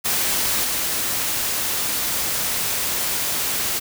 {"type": "noise with level steps", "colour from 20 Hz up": "white", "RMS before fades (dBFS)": [-21, -23], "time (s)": [0.04, 3.8], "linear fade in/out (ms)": 20, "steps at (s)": 0.64, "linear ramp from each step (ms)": 5, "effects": []}